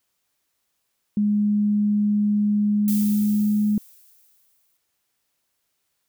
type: tone with pitch glide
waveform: sine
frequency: 207.7 to 209.6 Hz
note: G#3 to G#3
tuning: 0 to +16 cents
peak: -17 dBFS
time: 1.17-3.78 s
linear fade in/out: 2 ms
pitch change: +16 cents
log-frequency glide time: 2.7-3.61 s
type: noise with exponential decay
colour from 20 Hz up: violet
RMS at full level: -29 dBFS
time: 2.88-4.77 s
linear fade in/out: 0 ms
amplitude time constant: 410 ms
effects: white hiss -74 dBFS RMS until 6.08 s